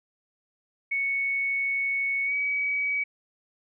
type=tone with pitch glide; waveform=sine; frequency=2217 to 2271 Hz; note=C#7 to C#7; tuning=0 to +41 cents; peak=-24 dBFS; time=0.91-3.04 s; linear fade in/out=10 ms; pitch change=+41 cents; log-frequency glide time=2.25-2.33 s; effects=none